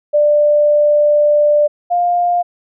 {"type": "tone pair in turn", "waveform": "sine", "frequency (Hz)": [592, 704], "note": ["D5", "F5"], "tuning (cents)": [14, 14], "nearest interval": "minor third", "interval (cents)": 300, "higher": "second", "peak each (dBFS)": [-8, -11], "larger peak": "first", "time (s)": [[0.13, 1.68], [1.9, 2.43]], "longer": "first", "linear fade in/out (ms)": 20, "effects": []}